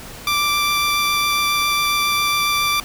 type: tone with vibrato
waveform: 15% pulse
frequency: 1174.7 Hz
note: D6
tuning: in tune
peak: -10 dBFS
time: 0.27-2.8 s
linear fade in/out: 2 ms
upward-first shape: triangle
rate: 7.3 Hz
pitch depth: 8 cents each way
effects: pink hiss -36 dBFS RMS until 2.84 s